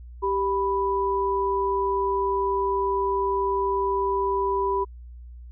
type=tone pair together; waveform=sine; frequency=392 / 987.8 Hz; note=G4 / B5; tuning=0 / 0 cents; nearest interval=octave + major third; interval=1600 cents; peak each=-24 dBFS; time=0.22-4.85 s; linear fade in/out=20 ms; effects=added 60 Hz sine -39 dBFS peak until 5.51 s